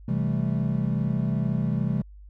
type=chord; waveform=triangle; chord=A minor seventh; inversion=first; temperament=equal with one note detuned; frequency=130.81 / 164.81 / 196 / 218.4 Hz; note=C3 / E3 / G3 / A3; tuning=0 / 0 / 0 / -13 cents; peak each=-25 / -26 / -27 / -28 dBFS; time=0.08-2.02 s; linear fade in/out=5 ms; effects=added 50 Hz sine -43 dBFS peak until 2.29 s